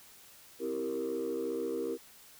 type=chord; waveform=sine; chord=C dominant seventh; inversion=none; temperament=equal; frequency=261.6 / 329.6 / 392 / 466.2 Hz; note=C4 / E4 / G4 / Bb4; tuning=0 / 0 / 0 / 0 cents; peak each=-40 / -37 / -36 / -34 dBFS; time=0.59-1.98 s; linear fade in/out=50 ms; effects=tanh soft clip ceiling -27 dBFS + white hiss -56 dBFS RMS until 2.39 s